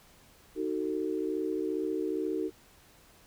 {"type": "chord", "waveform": "sine", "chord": "D# diminished", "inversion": "none", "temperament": "just", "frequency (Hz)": [311.1, 373.4, 448], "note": ["D#4", "F#4", "A4"], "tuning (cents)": [0, 16, 31], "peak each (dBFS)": [-33, -33, -35], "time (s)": [0.55, 2.51], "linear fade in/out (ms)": 50, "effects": ["pink hiss -59 dBFS RMS until 3.26 s"]}